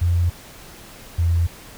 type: tone pair in turn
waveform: sine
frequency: 86.7 / 84.72 Hz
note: F2 / E2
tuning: -12 / +48 cents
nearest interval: unison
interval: 40 cents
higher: first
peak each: -15 dBFS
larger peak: neither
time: 0.01-0.3 / 1.18-1.47 s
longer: neither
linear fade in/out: 10 ms
effects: pink hiss -42 dBFS RMS until 1.77 s